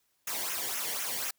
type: noise with flanger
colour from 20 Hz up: white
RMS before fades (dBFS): -34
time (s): 0.27-1.31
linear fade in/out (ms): 5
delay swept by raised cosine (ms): 0.22 to 0.82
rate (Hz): 4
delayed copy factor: -0.7
effects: white hiss -74 dBFS RMS until 1.38 s